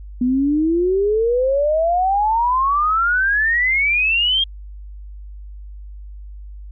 sine exponential sweep, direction up, 243.3 to 3257 Hz, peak -14 dBFS, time 0.21-4.44 s, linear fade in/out 5 ms, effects added 50 Hz sine -32 dBFS peak until 6.71 s

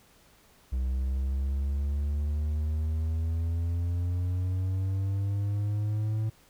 triangle exponential sweep, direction up, 63.3 to 110 Hz, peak -24 dBFS, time 0.72-6.3 s, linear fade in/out 10 ms, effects pink hiss -60 dBFS RMS until 6.49 s

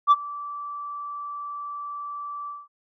sine tone with ADSR envelope, 1162 Hz, D6, 19 cents flat, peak -8 dBFS, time 0.07-2.68 s, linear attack 44 ms, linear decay 36 ms, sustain -23 dB, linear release 200 ms, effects tanh soft clip ceiling -10 dBFS

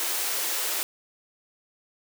white high-pass noise, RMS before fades -28 dBFS, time 0-0.83 s, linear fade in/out 0 ms, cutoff 300 Hz, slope 96 dB/octave, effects none

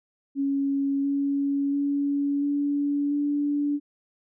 sine tone with pitch steps, 277.2 / 280.3 / 283.4 / 286.5 / 289.6 Hz, C#4 / C#4 / C#4 / D4 / D4, 0 / +19 / +38 / -43 / -24 cents, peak -22 dBFS, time 0.35-3.8 s, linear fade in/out 50 ms, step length 690 ms, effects none

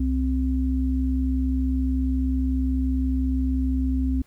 sine tone pair together, 65.09 / 261.2 Hz, C2 / C4, -8 / -3 cents, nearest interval 2 octaves, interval 2405 cents, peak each -22 / -24 dBFS, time 0-4.22 s, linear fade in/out 5 ms, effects pink hiss -61 dBFS RMS until 4.26 s

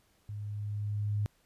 sine tone with level ramp, 103.83 Hz, G#2, in tune, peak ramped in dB -37 to -27 dBFS, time 0.29-1.26 s, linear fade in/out 0 ms, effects pink hiss -69 dBFS RMS until 1.45 s + resampled to 32000 Hz

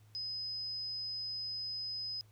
sine tone, 5040 Hz, D#8, 21 cents sharp, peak -37 dBFS, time 0.15-2.21 s, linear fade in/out 0 ms, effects added 106 Hz sine -59 dBFS peak until 2.31 s + pink hiss -70 dBFS RMS until 2.31 s

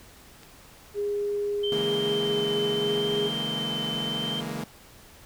click, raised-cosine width 0.2 ms, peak -30 dBFS, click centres 0.433 s
sine tone with pitch glide, 409.6 to 412.2 Hz, G#4 to G#4, -24 to -13 cents, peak -25 dBFS, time 0.94-3.31 s, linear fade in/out 50 ms, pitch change +11 cents, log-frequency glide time 1.54-2.78 s
sine tone with vibrato, 3107 Hz, G7, 16 cents flat, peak -29 dBFS, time 1.63-4.41 s, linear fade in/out 10 ms, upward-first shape sine, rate 0.78 Hz, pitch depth 19 cents each way
sawtooth chord, A# half-diminished seventh, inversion first, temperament equal with one note detuned, 142.24 / 164.81 / 207.7 / 233.1 Hz, C#3 / E3 / G#3 / A#3, +45 / 0 / 0 / 0 cents, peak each -34 / -33 / -33 / -31 dBFS, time 1.72-4.64 s, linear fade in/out 2 ms
effects pink hiss -51 dBFS RMS until 5.25 s

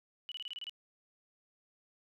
sine tone bursts, 2955 Hz, F#7, 3 cents flat, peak -39 dBFS, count 8, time 0.29-0.695 s, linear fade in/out 0 ms, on 27 ms, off 27 ms, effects none

